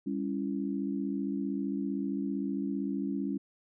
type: chord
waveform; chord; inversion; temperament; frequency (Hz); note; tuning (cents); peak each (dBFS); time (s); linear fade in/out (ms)
sine; C# diminished; second; just; 199.57 / 277.2 / 332.6; G3 / C#4 / E4; +31 / 0 / +16; -34 / -33 / -38; 0.06-3.38; 10
effects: none